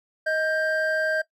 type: tone pair together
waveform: triangle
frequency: 628.2 / 1583 Hz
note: D#5 / G6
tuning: +16 / +17 cents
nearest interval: octave + major third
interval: 1601 cents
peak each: -23 dBFS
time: 0.26-1.22 s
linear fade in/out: 10 ms
effects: noise-tail reverb RT60 0.1 s tail -17 dB re dry